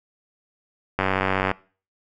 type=click train; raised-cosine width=0.5 ms; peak=-6 dBFS; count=51; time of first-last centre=0.99-1.514 s; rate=95.4 Hz; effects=noise-tail reverb RT60 0.4 s tail -22 dB re dry